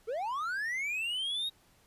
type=linear sweep; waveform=triangle; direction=up; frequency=415.3 to 3803 Hz; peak=-30 dBFS; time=0.07-1.5 s; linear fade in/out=20 ms; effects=pink hiss -65 dBFS RMS until 1.86 s + resampled to 32000 Hz